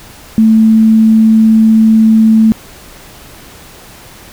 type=tone; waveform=sine; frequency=221 Hz; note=A3; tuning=8 cents sharp; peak=-3 dBFS; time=0.38-2.52 s; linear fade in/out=0 ms; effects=pink hiss -35 dBFS RMS until 4.32 s